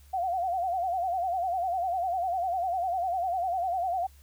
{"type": "tone with vibrato", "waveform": "sine", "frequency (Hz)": 724, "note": "F#5", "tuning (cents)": -38, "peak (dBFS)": -26, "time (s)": [0.13, 4.07], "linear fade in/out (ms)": 10, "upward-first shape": "sine", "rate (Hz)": 10, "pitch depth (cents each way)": 110, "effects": ["added 70 Hz sine -52 dBFS peak until 4.22 s", "white hiss -62 dBFS RMS until 4.22 s"]}